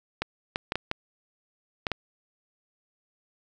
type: clicks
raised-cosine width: 0.3 ms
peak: -11 dBFS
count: 7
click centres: 0.22 / 0.559 / 0.721 / 0.756 / 0.914 / 1.868 / 1.917 s
effects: none